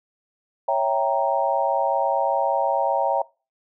sine chord, C# diminished seventh, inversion none, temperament equal, 554.4 / 659.3 / 784 / 932.3 Hz, C#5 / E5 / G5 / Bb5, 0 / 0 / 0 / 0 cents, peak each -24 dBFS, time 0.68-3.22 s, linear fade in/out 5 ms, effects noise-tail reverb RT60 0.3 s tail -22 dB re dry

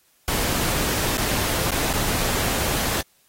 pink noise with dropouts, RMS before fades -24 dBFS, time 0.28-3.01 s, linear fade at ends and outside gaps 1 ms, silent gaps 1.172-1.179 / 1.708-1.717 / 1.929-1.936 s, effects white hiss -61 dBFS RMS until 3.28 s + AAC 48 kbps

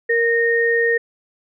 sine tone pair together, 466.2 / 1848.2 Hz, A#4 / A#6, 0 / -15 cents, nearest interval 2 octaves, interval 2385 cents, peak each -17 dBFS, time 0.09-0.98 s, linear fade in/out 10 ms, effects none

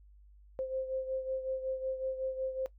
sine beating tone pair, 523.3 / 528.7 Hz, C5 / C5, 0 / +18 cents, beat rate 5.4 Hz, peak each -34 / -40 dBFS, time 0.59-2.66 s, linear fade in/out 0 ms, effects noise-tail reverb RT60 0.1 s tail -18 dB re dry + added 50 Hz sine -55 dBFS peak until 2.78 s

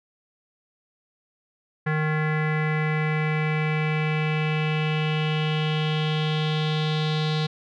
square tone with low-pass filter sweep, 154.4 Hz, D#3, 13 cents flat, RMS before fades -24 dBFS, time 1.86-7.47 s, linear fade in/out 10 ms, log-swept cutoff 1800 to 3900 Hz, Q 4.4, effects none

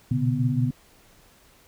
sine tone cluster, 120.1 / 126 / 143 / 247.9 Hz, B2 / B2 / D3 / B3, -48 / +35 / -46 / +7 cents, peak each -26 dBFS, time 0.11-0.71 s, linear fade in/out 5 ms, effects pink hiss -56 dBFS RMS until 1.67 s

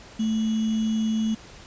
sine tone with sample-and-hold, 220 Hz, A3, in tune, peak -21 dBFS, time 0.19-1.35 s, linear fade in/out 10 ms, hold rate 3150 Hz, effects pink hiss -46 dBFS RMS until 1.66 s + resampled to 16000 Hz

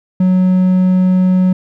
triangle tone, 184.5 Hz, F#3, 5 cents flat, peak -6 dBFS, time 0.2-1.53 s, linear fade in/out 5 ms, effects none

